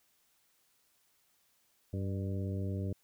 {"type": "harmonic tone with a mistuned harmonic", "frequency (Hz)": 96.5, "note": "G2", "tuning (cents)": -27, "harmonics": [1, 2, 3, 4, 5, 6], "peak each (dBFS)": [-34, -40, -44, -46, -48, -50], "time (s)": [1.93, 2.93], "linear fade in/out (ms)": 5, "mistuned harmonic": 6, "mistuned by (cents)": 54, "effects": ["white hiss -72 dBFS RMS until 3.03 s"]}